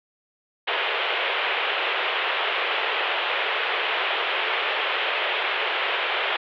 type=band-pass noise; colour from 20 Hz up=white; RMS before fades=-25 dBFS; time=0.67-6.37 s; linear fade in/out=10 ms; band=390 to 3300 Hz; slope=48 dB/octave; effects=none